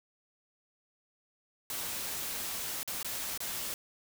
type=noise with dropouts; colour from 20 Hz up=white; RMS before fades=-37 dBFS; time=1.7-3.74 s; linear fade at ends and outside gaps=1 ms; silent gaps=2.831-2.876 / 3.029-3.046 / 3.376-3.404 s; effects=none